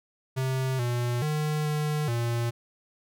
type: tone with pitch steps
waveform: square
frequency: 131.3 / 121.1 / 152 / 150.8 / 117.9 Hz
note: C3 / B2 / D#3 / D3 / A#2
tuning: +6 / -34 / -40 / +46 / +20 cents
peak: -26 dBFS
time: 0.36-2.51 s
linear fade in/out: 20 ms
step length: 430 ms
effects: none